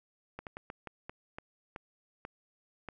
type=slowing click train; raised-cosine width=0.5 ms; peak=-26 dBFS; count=10; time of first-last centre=0.39-2.887 s; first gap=78 ms; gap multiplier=1.3; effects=none